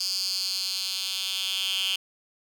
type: tone with high-pass filter sweep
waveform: 10% pulse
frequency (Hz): 190.2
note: F#3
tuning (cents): +48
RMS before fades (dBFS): -29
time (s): 0-1.96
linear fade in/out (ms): 5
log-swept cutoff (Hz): 4800 to 3100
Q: 5.8
effects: none